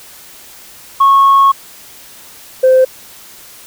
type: tone pair in turn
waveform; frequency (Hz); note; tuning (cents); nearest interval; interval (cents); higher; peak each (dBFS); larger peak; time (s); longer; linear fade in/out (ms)
sine; 1098 / 518.2; C#6 / C5; -17 / -17; octave + minor second; 1300; first; -3; neither; 1-1.52 / 2.63-2.85; first; 10
effects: tanh soft clip ceiling -2 dBFS + white hiss -37 dBFS RMS until 3.66 s